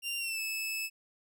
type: tone with pitch glide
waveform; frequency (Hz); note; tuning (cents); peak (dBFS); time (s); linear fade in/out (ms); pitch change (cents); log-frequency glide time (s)
sawtooth; 2781 to 2610; F7 to E7; -8 to -18; -30; 0.02-0.9; 50; -110; 0.18-0.41
effects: none